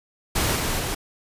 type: noise with level steps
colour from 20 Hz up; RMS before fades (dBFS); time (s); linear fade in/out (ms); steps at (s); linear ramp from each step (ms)
pink; -22 / -25 / -27; 0.35-0.95; 10; 0.55 / 0.79; 10
effects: resampled to 32000 Hz